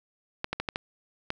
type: clicks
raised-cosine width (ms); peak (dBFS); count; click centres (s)
0.3; -13; 6; 0.444 / 0.53 / 0.6 / 0.688 / 0.759 / 1.304
effects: none